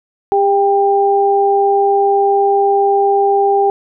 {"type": "tone pair together", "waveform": "sine", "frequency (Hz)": [400.8, 793], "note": ["G4", "G5"], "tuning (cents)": [38, 20], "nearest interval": "octave", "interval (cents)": 1182, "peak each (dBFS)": -12, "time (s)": [0.32, 3.7], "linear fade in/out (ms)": 0, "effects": []}